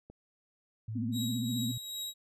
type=click; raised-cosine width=2 ms; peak=-36 dBFS; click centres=0.1 s
type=tone with pitch glide; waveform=sine; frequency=110 to 119.26 Hz; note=A2 to A#2; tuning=0 to +40 cents; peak=-35 dBFS; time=0.88-1.78 s; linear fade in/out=5 ms; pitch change=+140 cents; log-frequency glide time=1.04-1.36 s
type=tone with vibrato; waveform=sine; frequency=236.5 Hz; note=A#3; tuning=25 cents sharp; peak=-32 dBFS; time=0.95-1.72 s; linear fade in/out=10 ms; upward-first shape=sine; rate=15 Hz; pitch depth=140 cents each way
type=tone with tremolo; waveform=sawtooth; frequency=3827 Hz; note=A#7; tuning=45 cents sharp; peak=-32 dBFS; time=1.12-2.14 s; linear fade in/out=50 ms; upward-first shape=triangle; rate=2.5 Hz; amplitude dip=55%
effects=resampled to 32000 Hz